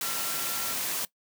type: tone in noise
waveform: sine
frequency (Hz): 1363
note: F6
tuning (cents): -43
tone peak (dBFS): -40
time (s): 0.03-0.73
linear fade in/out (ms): 2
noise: white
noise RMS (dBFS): -31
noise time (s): 0.01-1.05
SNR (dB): -12
effects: noise-tail reverb RT60 0.1 s tail -19 dB re dry + high-pass 150 Hz 12 dB/octave